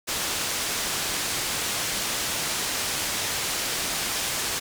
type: low-pass noise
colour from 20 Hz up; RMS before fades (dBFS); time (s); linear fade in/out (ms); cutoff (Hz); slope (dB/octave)
white; -28; 0.07-4.6; 20; 8200; 12
effects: none